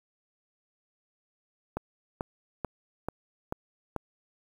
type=click train; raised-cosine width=1 ms; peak=-17 dBFS; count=6; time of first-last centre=1.77-3.963 s; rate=2.28 Hz; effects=8-bit